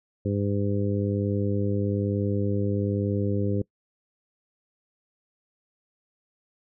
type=harmonic tone; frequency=101.1 Hz; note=G#2; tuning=46 cents flat; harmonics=1 / 2 / 3 / 4 / 5; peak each=-26 / -29 / -31 / -32 / -33 dBFS; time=0.25-3.62 s; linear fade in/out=5 ms; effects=noise-tail reverb RT60 0.1 s tail -23 dB re dry